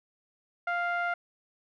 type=tone with low-pass filter; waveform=sawtooth; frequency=698.5 Hz; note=F5; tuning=in tune; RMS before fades=-30 dBFS; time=0.67-1.14 s; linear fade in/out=5 ms; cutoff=1700 Hz; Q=3.9; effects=none